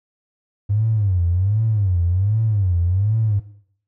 triangle tone with vibrato, 98 Hz, G2, in tune, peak -11 dBFS, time 0.69-3.4 s, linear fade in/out 20 ms, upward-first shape sine, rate 1.3 Hz, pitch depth 230 cents each way, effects noise-tail reverb RT60 0.6 s tail -20 dB re dry + tanh soft clip ceiling -13 dBFS

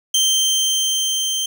25% pulse tone with level ramp, 3136 Hz, G7, in tune, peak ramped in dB -10 to -16 dBFS, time 0.14-1.46 s, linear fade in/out 5 ms, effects none

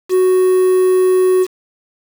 triangle tone with quantisation, 370 Hz, F#4, in tune, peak -7 dBFS, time 0.09-1.47 s, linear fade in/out 50 ms, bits 5, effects none

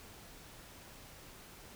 silence, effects pink hiss -54 dBFS RMS until 1.75 s

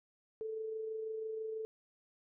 sine tone with amplitude modulation, 440 Hz, A4, in tune, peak -36 dBFS, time 0.41-1.65 s, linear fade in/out 0 ms, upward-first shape sine, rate 26.1 Hz, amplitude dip 35%, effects none

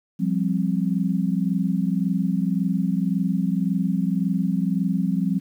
sine chord, F suspended second, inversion none, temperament just, 174.61 / 196.44 / 261.9 Hz, F3 / G3 / C4, 0 / +4 / +2 cents, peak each -23 / -23 / -27 dBFS, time 0.19-5.4 s, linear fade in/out 20 ms, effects 9-bit

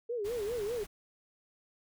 sine tone with vibrato, 443.4 Hz, A4, 13 cents sharp, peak -32 dBFS, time 0.09-0.84 s, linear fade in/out 10 ms, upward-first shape sine, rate 5 Hz, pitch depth 180 cents each way
pink noise, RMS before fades -47 dBFS, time 0.24-0.87 s, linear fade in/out 20 ms
effects none

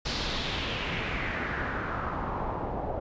pink noise with low-pass filter sweep, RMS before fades -32 dBFS, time 0.05-3 s, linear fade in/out 10 ms, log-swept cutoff 4700 to 680 Hz, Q 2.7, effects resampled to 16000 Hz

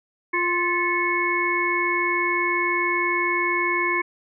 harmonic tone with a mistuned harmonic, 349.2 Hz, F4, in tune, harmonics 1 / 3 / 5 / 6, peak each -27 / -25 / -28 / -23 dBFS, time 0.33-4.02 s, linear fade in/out 10 ms, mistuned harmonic 6, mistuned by +82 cents, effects none

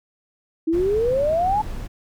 sine exponential sweep, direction up, 314.9 to 873 Hz, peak -17 dBFS, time 0.67-1.62 s, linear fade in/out 10 ms
brown noise, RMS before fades -31 dBFS, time 0.72-1.88 s, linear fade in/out 20 ms
effects none

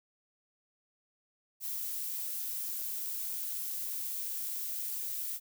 violet noise, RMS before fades -37 dBFS, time 1.6-5.4 s, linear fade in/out 50 ms, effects none

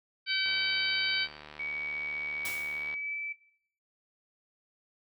harmonic tone, 766 Hz, G5, 40 cents flat, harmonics 2 / 3 / 4 / 5 / 6, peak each -35 / -32 / -34 / -37 / -33 dBFS, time 0.26-1.28 s, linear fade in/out 50 ms
click train, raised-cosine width 0.3 ms, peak -29 dBFS, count 187, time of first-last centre 0.46-2.94 s, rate 75 Hz
sine tone with pitch glide, 2260 to 2314 Hz, C#7 to D7, +33 to -26 cents, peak -33 dBFS, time 1.59-3.33 s, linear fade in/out 10 ms, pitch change +41 cents, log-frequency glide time 2.75-3.17 s
white noise with exponential decay, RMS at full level -36 dBFS, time 2.45-2.9 s, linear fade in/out 2 ms, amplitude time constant 97 ms
effects noise-tail reverb RT60 0.6 s tail -17 dB re dry

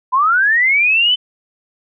sine linear sweep, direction up, 981 to 3062 Hz, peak -10 dBFS, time 0.12-1.16 s, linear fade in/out 20 ms, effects none

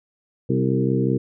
harmonic tone with a mistuned harmonic, 65.4 Hz, C2, in tune, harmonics 2 / 3 / 4 / 5 / 6 / 7, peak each -22 / -24 / -25 / -26 / -27 / -27 dBFS, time 0.49-1.18 s, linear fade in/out 10 ms, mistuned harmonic 5, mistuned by +26 cents, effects none

